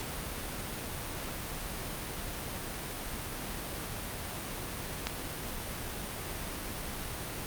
click, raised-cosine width 0.2 ms, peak -13 dBFS, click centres 5.07 s, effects pink hiss -38 dBFS RMS until 7.46 s + Opus 48 kbps

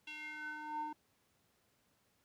square tone with band-pass filter sweep, 303.8 Hz, D#4, 41 cents flat, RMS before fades -44 dBFS, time 0.07-0.93 s, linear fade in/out 5 ms, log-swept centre 2900 to 730 Hz, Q 5.2, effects pink hiss -75 dBFS RMS until 2.24 s + high-pass 80 Hz 12 dB/octave

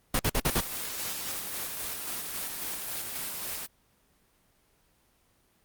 pink noise bursts, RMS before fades -25 dBFS, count 5, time 0.14-0.606 s, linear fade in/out 5 ms, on 54 ms, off 49 ms
white noise with tremolo, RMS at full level -34 dBFS, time 0.45-3.67 s, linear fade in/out 20 ms, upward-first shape square, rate 3.7 Hz, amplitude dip 25%
effects pink hiss -67 dBFS RMS until 5.64 s + Opus 24 kbps

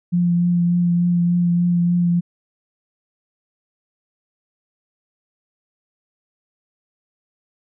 sine tone with vibrato, 174.2 Hz, F3, 4 cents flat, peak -14 dBFS, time 0.12-2.21 s, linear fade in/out 20 ms, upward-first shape triangle, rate 3.4 Hz, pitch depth 18 cents each way, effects none

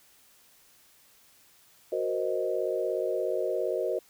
sine chord, C half-diminished seventh, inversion second, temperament equal, 370 / 466.2 / 523.3 / 622.3 Hz, Gb4 / Bb4 / C5 / Eb5, 0 / 0 / 0 / 0 cents, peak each -32 dBFS, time 1.92-3.99 s, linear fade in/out 5 ms, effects white hiss -60 dBFS RMS until 4.09 s

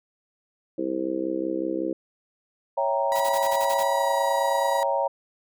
harmonic tone, 65.41 Hz, C2, in tune, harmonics 3 / 4 / 5 / 6 / 7 / 8, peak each -39 / -36 / -27 / -33 / -35 / -32 dBFS, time 0.78-1.93 s, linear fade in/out 5 ms
sine chord, C# diminished seventh, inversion none, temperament equal, 554.4 / 659.3 / 784 / 932.3 Hz, C#5 / E5 / G5 / Bb5, 0 / 0 / 0 / 0 cents, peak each -25 / -29 / -29 / -26 dBFS, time 2.77-5.08 s, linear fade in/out 10 ms
35% pulse tone with pitch glide, 970 to 961.6 Hz, B5 to B5, -31 to -46 cents, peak -26 dBFS, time 3.12-4.83 s, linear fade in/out 0 ms, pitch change -15 cents, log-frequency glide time 3.88-4.08 s
white noise bursts, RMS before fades -35 dBFS, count 8, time 3.15-3.835 s, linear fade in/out 10 ms, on 55 ms, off 35 ms
effects none

